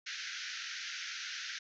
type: band-pass noise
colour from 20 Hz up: pink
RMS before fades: -42 dBFS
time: 0.06-1.59 s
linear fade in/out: 10 ms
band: 1400 to 6400 Hz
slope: 96 dB/octave
effects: none